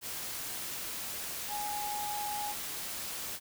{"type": "tone in noise", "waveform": "sine", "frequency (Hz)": 830.6, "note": "G#5", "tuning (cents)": 0, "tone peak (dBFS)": -35, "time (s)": [1.48, 2.55], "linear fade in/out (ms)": 50, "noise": "white", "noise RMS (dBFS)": -39, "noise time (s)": [0.01, 3.4], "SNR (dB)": 1, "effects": []}